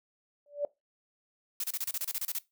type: tone with exponential growth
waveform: sine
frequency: 580 Hz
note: D5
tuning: 22 cents flat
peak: -24 dBFS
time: 0.46-0.65 s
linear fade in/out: 2 ms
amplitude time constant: 40 ms
type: noise bursts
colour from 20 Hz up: blue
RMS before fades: -33 dBFS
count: 12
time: 1.6-2.386 s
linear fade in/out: 2 ms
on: 38 ms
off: 30 ms
effects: noise-tail reverb RT60 0.2 s tail -20 dB re dry